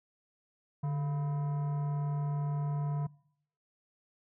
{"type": "tone with frequency modulation", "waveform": "sine", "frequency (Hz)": 146.8, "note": "D3", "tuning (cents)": 0, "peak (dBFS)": -27, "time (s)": [0.83, 3.07], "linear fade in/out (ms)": 10, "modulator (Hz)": 843, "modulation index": 0.27, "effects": ["noise-tail reverb RT60 0.7 s tail -25 dB re dry", "tanh soft clip ceiling -29 dBFS"]}